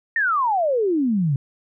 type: exponential sweep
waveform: sine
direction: down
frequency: 1864.7 to 130.81 Hz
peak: -17 dBFS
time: 0.16-1.36 s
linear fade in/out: 2 ms
effects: none